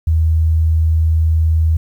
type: tone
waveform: sine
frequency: 80.2 Hz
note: E2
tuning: 47 cents flat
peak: -10 dBFS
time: 0.07-1.77 s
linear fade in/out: 5 ms
effects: 8-bit